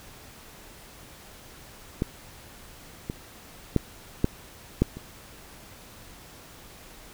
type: clicks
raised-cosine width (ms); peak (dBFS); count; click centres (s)
3; -11 / -17 / -7 / -7 / -6 / -25; 6; 2.021 / 3.099 / 3.763 / 4.244 / 4.82 / 4.97
effects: pink hiss -48 dBFS RMS until 7.13 s